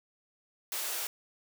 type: high-pass noise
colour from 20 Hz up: white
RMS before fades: -35 dBFS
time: 0.72-1.07 s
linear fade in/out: 2 ms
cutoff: 390 Hz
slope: 24 dB/octave
effects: none